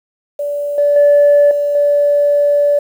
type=tone with level steps; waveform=sine; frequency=579 Hz; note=D5; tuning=25 cents flat; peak=-16 / -8 / -4 / -12 / -8 dBFS; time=0.39-2.79 s; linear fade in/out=5 ms; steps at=0.78 / 0.96 / 1.51 / 1.75 s; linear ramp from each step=2 ms; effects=tanh soft clip ceiling -3 dBFS + 7-bit